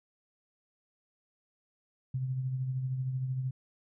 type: tone with tremolo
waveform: sine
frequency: 130 Hz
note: C3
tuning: 11 cents flat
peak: -28 dBFS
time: 2.14-3.51 s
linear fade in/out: 5 ms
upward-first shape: triangle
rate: 13 Hz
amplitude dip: 50%
effects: none